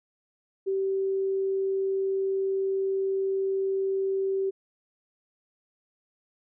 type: tone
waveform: sine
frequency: 386.7 Hz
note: G4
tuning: 24 cents flat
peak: -24 dBFS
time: 0.66-4.51 s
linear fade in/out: 20 ms
effects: none